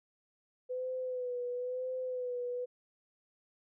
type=tone with vibrato; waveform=sine; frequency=501 Hz; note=B4; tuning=25 cents sharp; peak=-34 dBFS; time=0.69-2.66 s; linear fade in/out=20 ms; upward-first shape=sine; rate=1 Hz; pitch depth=41 cents each way; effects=none